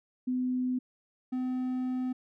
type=tone pair in turn; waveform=sine / triangle; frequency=252.8 / 254.6 Hz; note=B3 / C4; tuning=+41 / -47 cents; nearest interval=unison; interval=12 cents; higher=second; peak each=-27 dBFS; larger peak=neither; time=0.27-0.79 / 1.32-2.13 s; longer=second; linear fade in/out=10 ms; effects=none